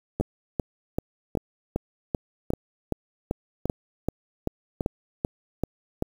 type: two click trains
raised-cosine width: 2 ms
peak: -11 / -13 dBFS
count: 16 / 5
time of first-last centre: 0.21-6.024 / 0.2-4.808 s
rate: 2.58 / 0.868 Hz
effects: 7-bit